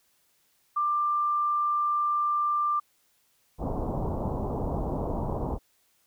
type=tone; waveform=sine; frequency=1186 Hz; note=D6; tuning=17 cents sharp; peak=-23 dBFS; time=0.76-2.8 s; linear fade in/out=10 ms
type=low-pass noise; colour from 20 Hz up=pink; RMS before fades=-30 dBFS; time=3.58-5.59 s; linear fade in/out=50 ms; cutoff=1000 Hz; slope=48 dB/octave
effects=white hiss -68 dBFS RMS until 6.06 s